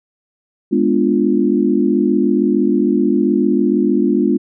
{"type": "chord", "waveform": "sine", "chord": "G# diminished seventh", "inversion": "none", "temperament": "equal", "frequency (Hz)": [207.7, 246.9, 293.7, 349.2], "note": ["G#3", "B3", "D4", "F4"], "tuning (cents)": [0, 0, 0, 0], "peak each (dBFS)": -17, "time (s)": [0.71, 4.38], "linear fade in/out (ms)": 20, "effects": []}